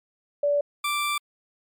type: tone pair in turn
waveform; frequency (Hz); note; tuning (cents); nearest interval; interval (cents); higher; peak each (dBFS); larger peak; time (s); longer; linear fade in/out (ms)
sine / 20% pulse; 578 / 1174.2; D5 / D6; -28 / -1; octave; 1227; second; -19; neither; 0.43-0.61 / 0.84-1.18; second; 5
effects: MP3 96 kbps